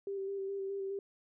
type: tone with vibrato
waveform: sine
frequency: 392 Hz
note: G4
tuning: in tune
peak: -35 dBFS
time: 0.07-0.99 s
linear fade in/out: 2 ms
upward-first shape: square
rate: 4.8 Hz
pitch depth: 18 cents each way
effects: none